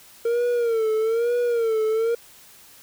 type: tone with vibrato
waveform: triangle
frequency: 459.6 Hz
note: A#4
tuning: 25 cents flat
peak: -17 dBFS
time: 0.25-2.15 s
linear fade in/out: 5 ms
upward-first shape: sine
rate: 1.1 Hz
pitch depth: 93 cents each way
effects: white hiss -49 dBFS RMS until 2.82 s